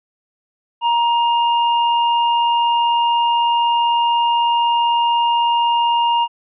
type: tone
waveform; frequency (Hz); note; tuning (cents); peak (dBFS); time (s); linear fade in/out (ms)
square; 941; A#5; +16; -14; 0.81-6.28; 50
effects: resampled to 8000 Hz